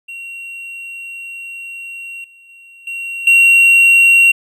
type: tone with level steps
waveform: triangle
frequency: 2745 Hz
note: F7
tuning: 31 cents flat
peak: -25 / -40 / -37 / -20 / -4 dBFS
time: 0.08-4.32 s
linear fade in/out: 10 ms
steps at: 2.24 / 2.49 / 2.87 / 3.27 s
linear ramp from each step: 2 ms
effects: none